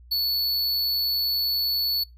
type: tone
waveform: square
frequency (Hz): 4435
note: C#8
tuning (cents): 0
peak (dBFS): -22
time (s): 0.11-2.04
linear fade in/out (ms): 10
effects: noise-tail reverb RT60 0.2 s tail -23 dB re dry + added 60 Hz sine -46 dBFS peak until 2.17 s